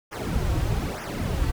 brown noise with flanger, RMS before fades -26 dBFS, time 0.11-1.52 s, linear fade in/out 20 ms, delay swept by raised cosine 0.24 to 4.94 ms, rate 1.1 Hz, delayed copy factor -0.95, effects none

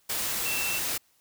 sine tone in noise, 2684 Hz, E7, 31 cents sharp, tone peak -31 dBFS, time 0.45-0.79 s, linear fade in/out 10 ms, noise white, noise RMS -30 dBFS, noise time 0.09-0.98 s, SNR -4 dB, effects white hiss -66 dBFS RMS until 1.2 s

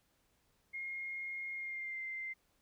sine tone with pitch glide, 2141 to 2085 Hz, C7 to C7, +39 to -7 cents, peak -39 dBFS, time 0.73-2.34 s, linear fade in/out 20 ms, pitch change -46 cents, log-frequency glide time 1.54-2 s, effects pink hiss -75 dBFS RMS until 2.61 s

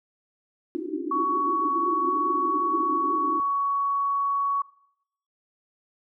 white band-pass noise, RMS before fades -31 dBFS, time 0.75-3.4 s, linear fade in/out 0 ms, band 280 to 370 Hz, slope 96 dB/octave
sine tone, 1120 Hz, C#6, 18 cents sharp, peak -22 dBFS, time 1.11-4.62 s, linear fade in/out 5 ms
effects noise-tail reverb RT60 0.7 s tail -20 dB re dry

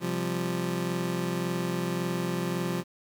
25% pulse chord, C suspended fourth, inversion none, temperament just, 130.81 / 174.42 / 196.22 Hz, C3 / F3 / G3, 0 / -2 / +2 cents, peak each -32 / -26 / -32 dBFS, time 0-2.84 s, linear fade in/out 50 ms, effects 9-bit

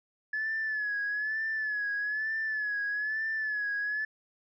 sine tone with vibrato, 1714 Hz, A6, 46 cents flat, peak -28 dBFS, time 0.33-4.05 s, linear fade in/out 5 ms, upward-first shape sine, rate 1.1 Hz, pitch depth 62 cents each way, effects tanh soft clip ceiling -25 dBFS

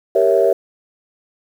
sine chord, G diminished seventh, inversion none, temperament equal, 392 / 466.2 / 554.4 / 659.3 Hz, G4 / Bb4 / Db5 / Fb5, 0 / 0 / 0 / 0 cents, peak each -16 dBFS, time 0.15-0.53 s, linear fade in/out 5 ms, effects tanh soft clip ceiling -1 dBFS + 7-bit

